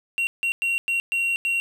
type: tone bursts at uneven times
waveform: triangle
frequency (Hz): 2746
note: F7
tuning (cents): -30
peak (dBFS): -19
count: 6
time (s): 0.18-0.27 / 0.43-0.52 / 0.62-0.78 / 0.88-1 / 1.12-1.36 / 1.45-1.6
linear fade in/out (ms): 0
effects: none